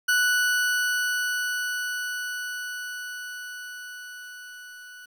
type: tone with level ramp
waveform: 40% pulse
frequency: 1480 Hz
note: F#6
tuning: in tune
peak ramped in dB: -18 to -42 dBFS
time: 0.08-5.06 s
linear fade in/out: 10 ms
effects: 10-bit